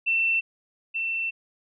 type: tone pair in turn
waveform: sine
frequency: 2687 / 2687 Hz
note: E7 / E7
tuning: +33 / +33 cents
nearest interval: unison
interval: 0 cents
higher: neither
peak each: -20 / -25 dBFS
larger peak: first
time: 0.06-0.41 / 0.94-1.31 s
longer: second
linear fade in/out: 20 ms
effects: none